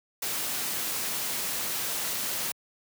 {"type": "noise", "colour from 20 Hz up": "white", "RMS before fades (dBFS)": -31, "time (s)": [0.22, 2.52], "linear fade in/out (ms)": 5, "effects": ["high-pass 100 Hz 12 dB/octave"]}